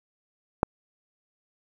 click, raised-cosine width 1 ms, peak -5 dBFS, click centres 0.631 s, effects 7-bit

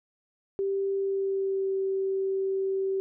sine tone with pitch glide, 392 to 385.7 Hz, G4 to G4, 0 to -28 cents, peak -25 dBFS, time 0.59-3 s, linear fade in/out 0 ms, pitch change -28 cents, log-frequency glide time 0.95-1.76 s, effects none

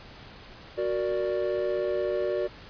triangle chord, Gb augmented, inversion none, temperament equal, 370 / 466.2 / 587.3 Hz, Gb4 / Bb4 / D5, 0 / 0 / 0 cents, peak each -27 / -30 / -27 dBFS, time 0.77-2.48 s, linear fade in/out 20 ms, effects pink hiss -47 dBFS RMS until 2.69 s + resampled to 11025 Hz

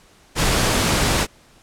pink noise, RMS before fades -18 dBFS, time 0.35-1.27 s, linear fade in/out 50 ms, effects pink hiss -52 dBFS RMS until 1.62 s + low-pass 10000 Hz 12 dB/octave

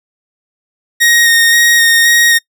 sawtooth tone with vibrato, 1864.7 Hz, A#6, in tune, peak -3 dBFS, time 1-2.39 s, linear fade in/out 20 ms, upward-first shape square, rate 1.9 Hz, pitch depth 13 cents each way, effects noise-tail reverb RT60 0.1 s tail -24 dB re dry

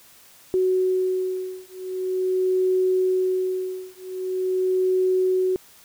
sine beating tone pair, 371.5 / 371.94 Hz, F#4 / F#4, +7 / +9 cents, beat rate 0.44 Hz, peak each -23 dBFS, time 0.54-5.56 s, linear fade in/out 0 ms, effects white hiss -51 dBFS RMS until 5.84 s

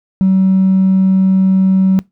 sine tone with hard clipping, 189.8 Hz, F#3, 44 cents sharp, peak -8 dBFS, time 0.21-1.99 s, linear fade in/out 0 ms, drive 1 dB, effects noise-tail reverb RT60 0.2 s tail -23 dB re dry

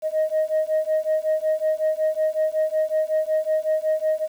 sine beating tone pair, 622.3 / 627.7 Hz, D#5 / D#5, 0 / +15 cents, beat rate 5.4 Hz, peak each -21 dBFS, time 0.02-4.28 s, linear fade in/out 50 ms, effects tanh soft clip ceiling -15 dBFS + 8-bit

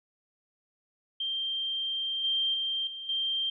sine tone with level steps, 3165 Hz, G7, 16 cents sharp, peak -29 / -25 / -28 / -37 / -27 dBFS, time 1.2-3.5 s, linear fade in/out 5 ms, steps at 2.24 / 2.54 / 2.87 / 3.09 s, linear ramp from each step 2 ms, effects none

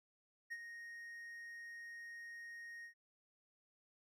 triangle tone with ADSR envelope, 1864.7 Hz, A#6, in tune, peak -39 dBFS, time 0.5-2.94 s, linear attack 22 ms, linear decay 46 ms, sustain -8 dB, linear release 97 ms, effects none

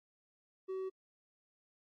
sine tone with hard clipping, 378.8 Hz, F#4, 41 cents sharp, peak -38 dBFS, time 0.68-0.9 s, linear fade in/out 20 ms, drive 3 dB, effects AAC 48 kbps

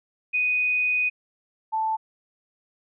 sine tone pair in turn, 2489 / 880 Hz, D#7 / A5, 0 / 0 cents, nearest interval octave + tritone, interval 1800 cents, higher first, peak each -20 / -22 dBFS, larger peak first, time 0.33-1.1 / 1.72-1.97 s, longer first, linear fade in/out 20 ms, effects none

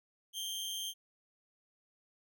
sawtooth tone with amplitude modulation, 3166 Hz, G7, 17 cents sharp, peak -31 dBFS, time 0.33-0.94 s, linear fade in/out 50 ms, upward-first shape sine, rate 192 Hz, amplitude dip 65%, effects none

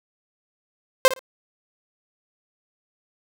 sawtooth tone with echo, 523.3 Hz, C5, in tune, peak -6 dBFS, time 1.05-1.08 s, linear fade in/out 0 ms, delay 56 ms, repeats 2, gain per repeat -15 dB, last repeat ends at 1.192 s, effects none

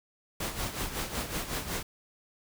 pink noise with tremolo, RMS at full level -32 dBFS, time 0.4-1.83 s, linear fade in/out 5 ms, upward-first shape sine, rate 5.4 Hz, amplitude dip 65%, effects none

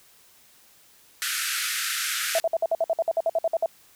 pink band-pass noise, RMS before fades -28 dBFS, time 1.22-2.4 s, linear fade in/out 0 ms, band 1300 to 14000 Hz, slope 96 dB/octave
sine tone bursts, 659.3 Hz, E5, in tune, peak -19 dBFS, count 15, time 2.35-3.66 s, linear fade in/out 2 ms, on 36 ms, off 55 ms
effects white hiss -56 dBFS RMS until 3.95 s

